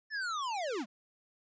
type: linear sweep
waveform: square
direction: down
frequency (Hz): 1780 to 184.4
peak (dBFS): -34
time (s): 0.1-0.86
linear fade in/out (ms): 50
effects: resampled to 16000 Hz